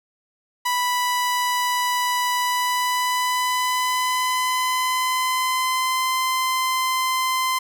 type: tone with pitch glide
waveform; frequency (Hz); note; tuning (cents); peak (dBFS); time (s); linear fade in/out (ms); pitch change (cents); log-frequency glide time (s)
sawtooth; 987 to 1034.3; B5 to C6; -1 to -20; -16; 0.65-7.59; 10; +81; 2.38-6.14
effects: none